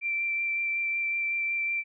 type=tone with vibrato; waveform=sine; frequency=2349 Hz; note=D7; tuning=in tune; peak=-26 dBFS; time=0.01-1.84 s; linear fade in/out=50 ms; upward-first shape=sine; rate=5.4 Hz; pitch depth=10 cents each way; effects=none